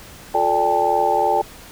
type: tone cluster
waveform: sine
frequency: 355.2 / 436.6 / 586 / 793 / 876 Hz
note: F4 / A4 / D5 / G5 / A5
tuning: +29 / -13 / -4 / +20 / -8 cents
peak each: -26 / -23 / -23 / -18 / -21 dBFS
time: 0.34-1.42 s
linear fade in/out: 10 ms
effects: pink hiss -41 dBFS RMS until 1.71 s

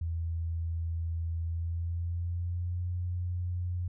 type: tone with pitch glide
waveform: sine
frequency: 82.9 to 88.85 Hz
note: E2 to F2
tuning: +10 to +30 cents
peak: -30 dBFS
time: 0.01-3.88 s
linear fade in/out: 5 ms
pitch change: +120 cents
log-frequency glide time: 1.43-2.85 s
effects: none

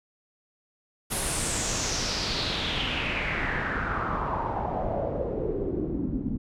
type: noise with low-pass filter sweep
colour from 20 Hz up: pink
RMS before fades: -29 dBFS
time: 1.1-6.38 s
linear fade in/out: 20 ms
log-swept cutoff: 11000 to 230 Hz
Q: 4.2
effects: none

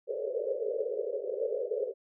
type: band-pass noise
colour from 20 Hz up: pink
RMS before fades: -33 dBFS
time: 0.07-1.94 s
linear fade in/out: 50 ms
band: 410 to 570 Hz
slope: 96 dB/octave
effects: none

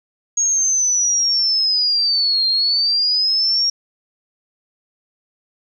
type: linear two-way sweep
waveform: sine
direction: down then up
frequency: 6610 to 4173 to 5610 Hz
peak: -14 dBFS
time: 0.37-3.7 s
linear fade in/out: 5 ms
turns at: 2.47 s
effects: 9-bit

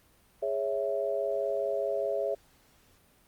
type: chord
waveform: sine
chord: C# minor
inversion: second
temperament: equal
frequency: 415.3 / 554.4 / 659.3 Hz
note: G#4 / C#5 / E5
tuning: 0 / 0 / 0 cents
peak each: -33 / -31 / -32 dBFS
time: 0.42-2.35 s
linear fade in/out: 10 ms
effects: pink hiss -63 dBFS RMS until 3.27 s + Opus 32 kbps

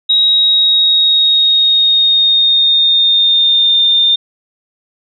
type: tone with pitch glide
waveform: sine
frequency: 3808 to 3617 Hz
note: A#7 to A7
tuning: +36 to +47 cents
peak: -7 dBFS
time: 0.09-4.16 s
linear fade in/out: 10 ms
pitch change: -89 cents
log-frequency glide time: 0.24-3.82 s
effects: none

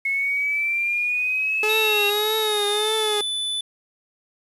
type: exponential sweep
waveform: sine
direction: up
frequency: 2180 to 2746 Hz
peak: -20 dBFS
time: 0.05-2.1 s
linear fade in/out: 5 ms
type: tone with vibrato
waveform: sawtooth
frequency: 424.1 Hz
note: G#4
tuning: 36 cents sharp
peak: -18 dBFS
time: 1.63-3.21 s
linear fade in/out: 2 ms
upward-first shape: triangle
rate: 1.7 Hz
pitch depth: 67 cents each way
type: tone with pitch glide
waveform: square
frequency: 3787 to 3493 Hz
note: A#7 to A7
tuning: +27 to -13 cents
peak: -24 dBFS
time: 1.69-3.61 s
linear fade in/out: 5 ms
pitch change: -140 cents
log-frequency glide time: 2.39-3.05 s
effects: resampled to 32000 Hz + 8-bit

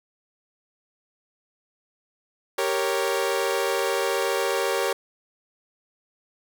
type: chord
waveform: sawtooth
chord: G diminished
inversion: none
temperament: equal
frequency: 392 / 466.2 / 554.4 Hz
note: G4 / Bb4 / Db5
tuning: 0 / 0 / 0 cents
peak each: -23 dBFS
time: 2.58-4.93 s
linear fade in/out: 5 ms
effects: none

